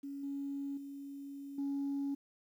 sine tone with level steps, 279.4 Hz, C#4, 14 cents sharp, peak -40 / -36 / -43 / -32 dBFS, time 0.03-2.15 s, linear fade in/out 10 ms, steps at 0.23 / 0.77 / 1.58 s, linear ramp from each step 5 ms, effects tanh soft clip ceiling -31 dBFS + 11-bit

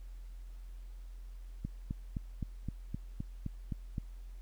click train, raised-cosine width 5 ms, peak -24 dBFS, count 10, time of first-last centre 1.65-3.982 s, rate 3.86 Hz, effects added 43 Hz sine -44 dBFS peak until 4.41 s + pink hiss -68 dBFS RMS until 4.41 s

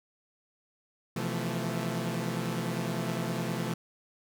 sawtooth chord, F major seventh, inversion second, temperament equal with one note detuned, 127.53 / 164.81 / 174.61 / 220 Hz, C3 / E3 / F3 / A3, -44 / 0 / 0 / 0 cents, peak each -32 dBFS, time 1.16-3.74 s, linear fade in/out 5 ms, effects none

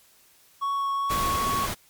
triangle tone with vibrato, 1110 Hz, C#6, 2 cents sharp, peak -22 dBFS, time 0.61-1.67 s, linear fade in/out 20 ms, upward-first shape triangle, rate 2.5 Hz, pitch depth 8 cents each way
pink noise, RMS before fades -30 dBFS, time 1.09-1.75 s, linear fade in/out 20 ms
effects white hiss -58 dBFS RMS until 1.89 s + MP3 96 kbps

